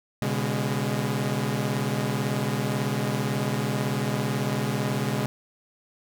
sawtooth tone cluster, 123.8 / 141.9 / 205.4 Hz, B2 / C#3 / G#3, +5 / +41 / -19 cents, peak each -25 dBFS, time 0.22-5.26 s, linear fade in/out 0 ms, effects none

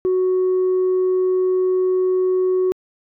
sine tone, 370 Hz, F#4, in tune, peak -13 dBFS, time 0.05-2.72 s, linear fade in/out 0 ms, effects tanh soft clip ceiling -13 dBFS

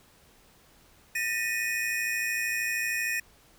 square tone cluster, 1800 / 1913 / 2491 Hz, A6 / A#6 / D#7, +39 / +44 / +1 cents, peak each -33 / -35 / -31 dBFS, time 1.15-3.2 s, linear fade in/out 5 ms, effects pink hiss -59 dBFS RMS until 3.58 s

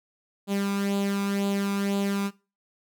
sawtooth tone with flanger, 199.2 Hz, G3, 28 cents sharp, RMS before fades -27 dBFS, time 0.47-2.31 s, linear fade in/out 50 ms, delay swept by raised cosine 0.26 to 0.84 ms, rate 2 Hz, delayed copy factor +0.6, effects noise-tail reverb RT60 0.3 s tail -19 dB re dry

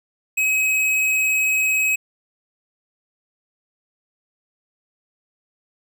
triangle tone with hard clipping, 2547 Hz, D#7, 40 cents sharp, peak -18 dBFS, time 0.37-1.96 s, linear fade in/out 10 ms, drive 16 dB, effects none

